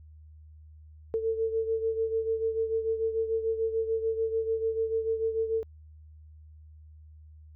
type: beating tone pair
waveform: sine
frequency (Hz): 446.8 / 453.6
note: A4 / A#4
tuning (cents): +27 / -47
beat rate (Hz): 6.8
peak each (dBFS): -27 / -33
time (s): 1.14-5.63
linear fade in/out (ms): 0
effects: added 77 Hz sine -48 dBFS peak until 7.55 s